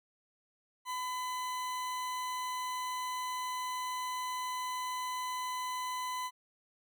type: tone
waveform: 40% pulse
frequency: 1007 Hz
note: B5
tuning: 33 cents sharp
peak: -34 dBFS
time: 0.85-6.31 s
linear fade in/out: 50 ms
effects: none